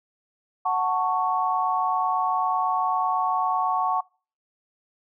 sine chord, F# minor, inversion none, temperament just, 740 / 888 / 1110 Hz, F#5 / A5 / C#6, 0 / +16 / +2 cents, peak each -25 / -27 / -24 dBFS, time 0.65-4.01 s, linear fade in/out 10 ms, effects noise-tail reverb RT60 0.4 s tail -25 dB re dry

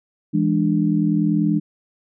sine tone cluster, 166.3 / 206.7 / 296.7 Hz, E3 / G#3 / D4, +16 / -8 / +18 cents, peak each -20 dBFS, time 0.33-1.6 s, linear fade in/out 20 ms, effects none

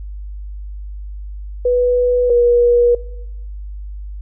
sine tone pair in turn, 492.7 / 480.6 Hz, B4 / B4, -4 / -47 cents, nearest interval unison, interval 43 cents, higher first, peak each -11 / -9 dBFS, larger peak second, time 1.65-2.3 / 2.3-2.95 s, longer neither, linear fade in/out 5 ms, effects noise-tail reverb RT60 0.9 s tail -20 dB re dry + added 50 Hz sine -26 dBFS peak until 4.21 s

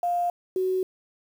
sine tone pair in turn, 702 / 373.2 Hz, F5 / F#4, +9 / +15 cents, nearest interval major seventh, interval 1094 cents, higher first, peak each -22 dBFS, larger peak neither, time 0.03-0.3 / 0.56-0.83 s, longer neither, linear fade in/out 2 ms, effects 8-bit

